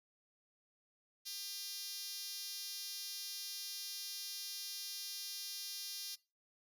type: tone with high-pass filter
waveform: 5% pulse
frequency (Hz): 400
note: G4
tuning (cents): +35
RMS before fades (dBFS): -45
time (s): 1.25-6.16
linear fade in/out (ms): 20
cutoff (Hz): 5300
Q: 1.5
effects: noise-tail reverb RT60 0.3 s tail -21 dB re dry